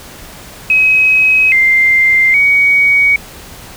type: tone with pitch steps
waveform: sine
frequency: 2542 / 2093 / 2250 Hz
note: D#7 / C7 / C#7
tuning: +36 / 0 / +25 cents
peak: -6 dBFS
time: 0.7-3.16 s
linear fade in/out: 2 ms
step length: 820 ms
effects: pink hiss -33 dBFS RMS until 3.76 s